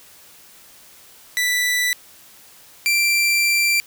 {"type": "tone pair in turn", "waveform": "sawtooth", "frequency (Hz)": [1975.5, 2355], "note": ["B6", "D7"], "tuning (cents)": [0, 4], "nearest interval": "minor third", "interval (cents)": 304, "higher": "second", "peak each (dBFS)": [-14, -12], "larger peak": "second", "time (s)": [[1.37, 1.93], [2.86, 3.8]], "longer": "second", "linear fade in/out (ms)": 0, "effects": ["white hiss -47 dBFS RMS until 3.86 s"]}